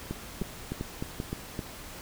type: two click trains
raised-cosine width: 3 ms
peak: -19 / -19 dBFS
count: 4 / 5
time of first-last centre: 0.42-1.592 / 0.11-1.33 s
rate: 2.56 / 3.28 Hz
effects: pink hiss -44 dBFS RMS until 2.01 s